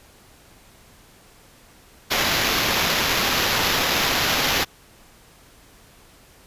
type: noise with sample-and-hold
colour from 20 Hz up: blue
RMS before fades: -21 dBFS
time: 2.1-4.65 s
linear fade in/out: 20 ms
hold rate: 8820 Hz
effects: pink hiss -51 dBFS RMS until 6.46 s + resampled to 32000 Hz